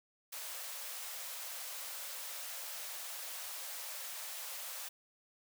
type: high-pass noise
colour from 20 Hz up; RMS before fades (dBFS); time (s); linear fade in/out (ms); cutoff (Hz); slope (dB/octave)
white; -44; 0.32-4.89; 10; 490; 96
effects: none